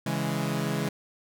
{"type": "chord", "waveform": "sawtooth", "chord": "C# minor", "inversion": "none", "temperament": "equal", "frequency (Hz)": [138.59, 164.81, 207.7], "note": ["C#3", "E3", "G#3"], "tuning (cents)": [0, 0, 0], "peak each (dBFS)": -27, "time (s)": [0.06, 0.89], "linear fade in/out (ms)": 5, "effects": []}